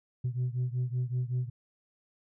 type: beating tone pair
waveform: sine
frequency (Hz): 123.3 / 128.6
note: B2 / C3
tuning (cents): -2 / -30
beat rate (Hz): 5.3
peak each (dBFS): -29 / -31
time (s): 0.24-1.5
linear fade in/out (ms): 10
effects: tanh soft clip ceiling -25 dBFS